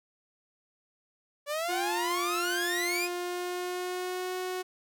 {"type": "exponential sweep", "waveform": "sawtooth", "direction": "up", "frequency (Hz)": [569, 2554], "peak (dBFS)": -26, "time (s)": [1.46, 3.09], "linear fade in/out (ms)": 50}
{"type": "tone with pitch glide", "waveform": "sawtooth", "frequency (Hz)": [350.7, 367.7], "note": ["F4", "F#4"], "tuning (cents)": [7, -11], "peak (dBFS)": -28, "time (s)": [1.68, 4.63], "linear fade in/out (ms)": 20, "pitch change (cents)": 82, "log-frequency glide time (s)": [2.86, 4.36]}
{"effects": []}